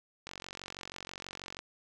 click train, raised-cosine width 0.2 ms, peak -24 dBFS, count 62, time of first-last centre 0.27-1.59 s, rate 46.2 Hz, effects none

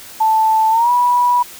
sine tone with pitch glide, 880 to 976.4 Hz, A5 to B5, 0 to -20 cents, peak -10 dBFS, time 0.2-1.43 s, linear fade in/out 10 ms, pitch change +180 cents, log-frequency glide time 0.7-0.91 s, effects white hiss -36 dBFS RMS until 1.59 s

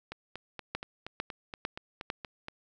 two click trains, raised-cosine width 0.3 ms, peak -16 / -23 dBFS, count 4 / 11, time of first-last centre 0.75-2.101 / 0.12-2.484 s, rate 2.22 / 4.23 Hz, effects none

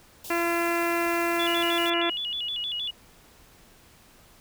white band-stop noise, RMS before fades -40 dBFS, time 0.24-1.9 s, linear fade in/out 5 ms, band 970 to 2700 Hz, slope 48 dB/octave
harmonic tone, 340.7 Hz, F4, 43 cents flat, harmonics 1 / 2 / 3 / 4 / 5 / 6 / 7 / 8, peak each -27 / -30 / -32 / -33 / -34 / -35 / -35 / -36 dBFS, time 0.3-2.1 s, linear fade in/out 5 ms
sine tone with vibrato, 3159 Hz, G7, 13 cents sharp, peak -28 dBFS, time 1.39-2.91 s, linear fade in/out 10 ms, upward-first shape square, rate 6.4 Hz, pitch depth 150 cents each way
effects pink hiss -55 dBFS RMS until 4.4 s

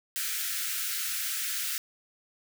white high-pass noise, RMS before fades -32 dBFS, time 0.16-1.78 s, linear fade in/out 0 ms, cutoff 1300 Hz, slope 96 dB/octave, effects none

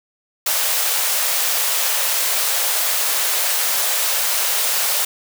white high-pass noise, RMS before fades -19 dBFS, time 0.46-5.05 s, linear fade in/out 5 ms, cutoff 470 Hz, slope 48 dB/octave, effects none

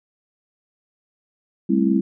sine chord, A minor seventh, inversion third, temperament just, 198 / 220 / 264 / 330 Hz, G3 / A3 / C4 / E4, +18 / 0 / +16 / +2 cents, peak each -19 / -23 / -21 / -21 dBFS, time 1.69-2.01 s, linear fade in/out 10 ms, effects none

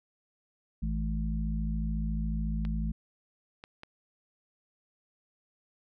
harmonic tone, 54 Hz, A1, 32 cents flat, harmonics 1 / 3 / 4, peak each -30 / -35 / -36 dBFS, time 0.82-2.92 s, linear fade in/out 10 ms
clicks, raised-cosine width 0.3 ms, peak -28 dBFS, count 3, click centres 2.651 / 3.639 / 3.834 s
effects none

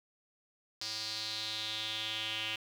square tone with band-pass filter sweep, 109.6 Hz, A2, 6 cents flat, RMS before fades -38 dBFS, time 0.81-2.56 s, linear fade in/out 5 ms, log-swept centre 4800 to 2900 Hz, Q 4.9, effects 9-bit

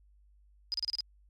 sine tone bursts, 4978 Hz, D#8, in tune, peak -29 dBFS, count 6, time 0.72-1.006 s, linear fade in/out 0 ms, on 21 ms, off 32 ms, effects added 50 Hz sine -59 dBFS peak until 1.29 s + MP3 96 kbps

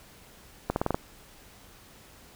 accelerating click train, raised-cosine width 1 ms, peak -11 dBFS, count 6, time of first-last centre 0.7-0.945 s, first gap 61 ms, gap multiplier 0.89, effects pink hiss -53 dBFS RMS until 2.35 s

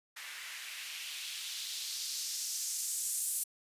blue noise with band-pass filter sweep, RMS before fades -39 dBFS, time 0.16-3.44 s, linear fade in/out 10 ms, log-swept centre 1700 to 9500 Hz, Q 1.8, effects resampled to 32000 Hz

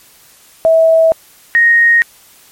sine tone pair in turn, 650 / 1866.3 Hz, E5 / A#6, -24 / +2 cents, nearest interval octave + tritone, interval 1826 cents, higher second, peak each -5 dBFS, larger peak neither, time 0.65-1.12 / 1.55-2.02 s, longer neither, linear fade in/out 0 ms, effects white hiss -44 dBFS RMS until 2.51 s + MP3 64 kbps

